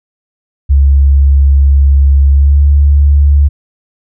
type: tone with pitch glide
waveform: sine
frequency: 69.3 to 71.58 Hz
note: C#2 to D2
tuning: 0 to -44 cents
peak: -3 dBFS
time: 0.69-3.49 s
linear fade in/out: 20 ms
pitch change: +56 cents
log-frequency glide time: 2.31-2.61 s
effects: none